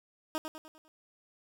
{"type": "tone with echo", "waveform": "15% pulse", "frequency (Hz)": 313.3, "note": "D#4", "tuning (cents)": 12, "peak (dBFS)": -25, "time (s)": [0.35, 0.38], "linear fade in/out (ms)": 0, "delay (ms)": 100, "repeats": 5, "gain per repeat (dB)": -6, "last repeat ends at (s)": 0.88, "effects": []}